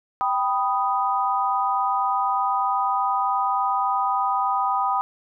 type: chord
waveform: sine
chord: G augmented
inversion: none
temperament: equal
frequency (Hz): 784 / 987.8 / 1244.5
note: G5 / B5 / D#6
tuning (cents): 0 / 0 / 0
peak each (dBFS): -24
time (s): 0.21-5.01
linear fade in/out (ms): 0
effects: none